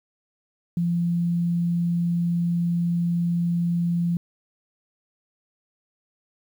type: tone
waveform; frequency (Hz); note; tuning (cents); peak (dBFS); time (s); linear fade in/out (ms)
sine; 171.8; F3; -28; -20; 0.77-4.17; 2
effects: 9-bit